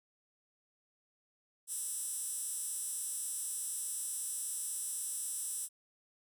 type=tone with high-pass filter; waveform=15% pulse; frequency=336.5 Hz; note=E4; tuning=36 cents sharp; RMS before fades=-39 dBFS; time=1.67-5.69 s; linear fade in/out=50 ms; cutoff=8900 Hz; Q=6.8; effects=none